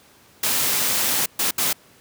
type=noise bursts at uneven times; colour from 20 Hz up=white; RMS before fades=-21 dBFS; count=3; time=0.43-1.26 / 1.39-1.51 / 1.58-1.73 s; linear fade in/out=5 ms; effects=pink hiss -52 dBFS RMS until 2 s + high-pass 100 Hz 12 dB/octave